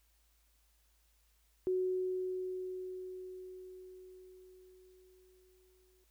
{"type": "tone with exponential decay", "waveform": "sine", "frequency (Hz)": 370, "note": "F#4", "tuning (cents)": 0, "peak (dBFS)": -29, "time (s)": [1.67, 6.04], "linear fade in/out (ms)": 0, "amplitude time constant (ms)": 950, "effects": ["added 54 Hz sine -70 dBFS peak until 6.1 s", "white hiss -74 dBFS RMS until 6.1 s"]}